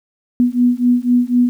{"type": "beating tone pair", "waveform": "sine", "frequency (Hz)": [243.1, 247.1], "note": ["B3", "B3"], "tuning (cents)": [-27, 1], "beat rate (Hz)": 4, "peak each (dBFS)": -14, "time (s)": [0.4, 1.49], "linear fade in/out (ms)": 0, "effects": ["8-bit"]}